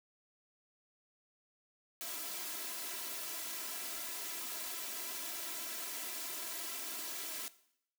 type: noise with comb filter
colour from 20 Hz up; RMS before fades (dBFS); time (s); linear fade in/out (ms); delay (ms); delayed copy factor
white; -42; 2.01-7.48; 0; 3; +0.9
effects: noise-tail reverb RT60 0.7 s tail -17 dB re dry + high-pass 200 Hz 12 dB/octave